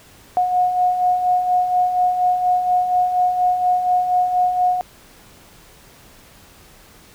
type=beating tone pair; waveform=sine; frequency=722 / 726.2 Hz; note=F#5 / F#5; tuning=-43 / -33 cents; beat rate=4.2 Hz; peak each=-24 / -15 dBFS; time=0.37-4.81 s; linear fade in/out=0 ms; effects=pink hiss -47 dBFS RMS until 7.14 s